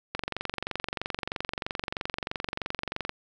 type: click train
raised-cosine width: 0.3 ms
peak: -14 dBFS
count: 69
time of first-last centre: 0.15-3.094 s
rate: 23.1 Hz
effects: none